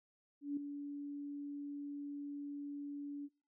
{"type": "tone with ADSR envelope", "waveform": "sine", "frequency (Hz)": 286.7, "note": "D4", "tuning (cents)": -42, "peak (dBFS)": -33, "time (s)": [0.41, 3.29], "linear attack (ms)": 160, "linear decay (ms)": 4, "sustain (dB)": -8, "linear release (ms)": 42, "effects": ["noise-tail reverb RT60 0.3 s tail -20 dB re dry"]}